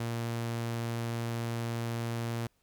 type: tone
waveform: sawtooth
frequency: 116.54 Hz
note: A#2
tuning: in tune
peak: -28 dBFS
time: 0-2.47 s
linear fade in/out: 5 ms
effects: pink hiss -73 dBFS RMS until 2.62 s